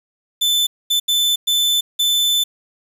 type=tone bursts at uneven times; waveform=40% pulse; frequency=3520 Hz; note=A7; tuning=in tune; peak=-13 dBFS; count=5; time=0.41-0.67 / 0.9-1 / 1.08-1.36 / 1.47-1.81 / 1.99-2.44 s; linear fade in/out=10 ms; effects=7-bit